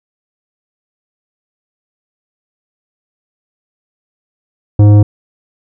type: tone with tanh clipping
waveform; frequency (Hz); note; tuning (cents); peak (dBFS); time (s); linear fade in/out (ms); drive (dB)
sine; 103.83; G#2; 0; -4; 4.79-5.03; 5; 12
effects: none